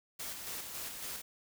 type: noise with tremolo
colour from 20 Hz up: white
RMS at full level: -41 dBFS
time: 0.19-1.22 s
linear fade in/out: 10 ms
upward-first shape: square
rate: 3.6 Hz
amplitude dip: 35%
effects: none